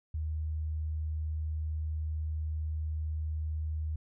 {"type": "tone", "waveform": "sine", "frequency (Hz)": 77.78, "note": "D#2", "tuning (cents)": 0, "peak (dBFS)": -31, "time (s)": [0.14, 3.96], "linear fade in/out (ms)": 5, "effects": []}